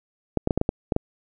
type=clicks; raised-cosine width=2 ms; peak=-7 dBFS; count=8; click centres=0.373 / 0.474 / 0.508 / 0.576 / 0.614 / 0.691 / 0.922 / 0.964 s; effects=none